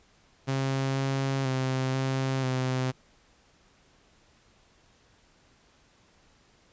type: tone with pitch steps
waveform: sawtooth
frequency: 134.6 / 135.4 / 131 / 133 / 129.2 Hz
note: C3 / C#3 / C3 / C3 / C3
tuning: +49 / -40 / +2 / +29 / -21 cents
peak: -22 dBFS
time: 0.47-2.92 s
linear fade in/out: 20 ms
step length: 490 ms
effects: pink hiss -62 dBFS RMS until 6.72 s + resampled to 16000 Hz